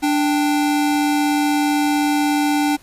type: tone pair together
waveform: square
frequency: 294 / 785 Hz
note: D4 / G5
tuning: +2 / +2 cents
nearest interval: octave + perfect fourth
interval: 1700 cents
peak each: -17 / -23 dBFS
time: 0.02-2.77 s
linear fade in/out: 20 ms
effects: pink hiss -49 dBFS RMS until 2.82 s + resampled to 32000 Hz